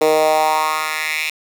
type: tone with high-pass filter sweep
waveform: 10% pulse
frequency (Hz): 155.56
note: D#3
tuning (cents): 0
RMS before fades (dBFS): -17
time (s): 0.01-1.3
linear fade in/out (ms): 5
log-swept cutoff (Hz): 430 to 2600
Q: 3.1
effects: 7-bit